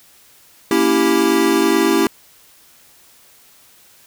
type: chord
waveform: square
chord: A# diminished seventh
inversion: none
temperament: equal with one note detuned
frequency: 233.1 / 280.4 / 329.6 / 392 Hz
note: A#3 / C#4 / E4 / G4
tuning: 0 / +20 / 0 / 0 cents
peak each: -23 / -20 / -17 / -18 dBFS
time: 0.71-2.07 s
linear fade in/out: 2 ms
effects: white hiss -49 dBFS RMS until 4.06 s